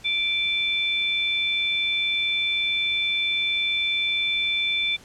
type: tone pair together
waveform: sine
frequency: 2349 / 3520 Hz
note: D7 / A7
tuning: 0 / 0 cents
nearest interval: perfect fifth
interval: 700 cents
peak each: -24 dBFS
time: 0.04-4.97 s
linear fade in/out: 20 ms
effects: pink hiss -49 dBFS RMS until 5.04 s + low-pass 9000 Hz 12 dB/octave